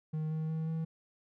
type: tone with pitch steps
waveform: triangle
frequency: 155.9 / 157.71 / 159.54 / 161.4 Hz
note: D#3 / D#3 / D#3 / E3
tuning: +4 / +24 / +44 / -36 cents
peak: -30 dBFS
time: 0.13-0.85 s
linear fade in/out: 10 ms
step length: 180 ms
effects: none